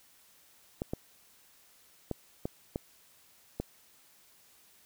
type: clicks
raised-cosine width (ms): 2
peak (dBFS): -19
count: 6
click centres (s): 0.819 / 0.935 / 2.113 / 2.455 / 2.759 / 3.6
effects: white hiss -62 dBFS RMS until 4.85 s